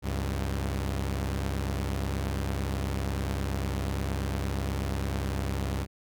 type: tone pair together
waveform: sawtooth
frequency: 68.22 / 98 Hz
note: C#2 / G2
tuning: -27 / 0 cents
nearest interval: tritone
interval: 627 cents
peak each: -26 / -29 dBFS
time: 0.02-5.87 s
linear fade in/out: 50 ms
effects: none